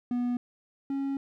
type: tone pair in turn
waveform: triangle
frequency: 244.2 / 274.8 Hz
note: B3 / C#4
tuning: -19 / -15 cents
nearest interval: major second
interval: 204 cents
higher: second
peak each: -24 / -26 dBFS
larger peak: first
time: 0.11-0.37 / 0.9-1.17 s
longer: second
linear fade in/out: 2 ms
effects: none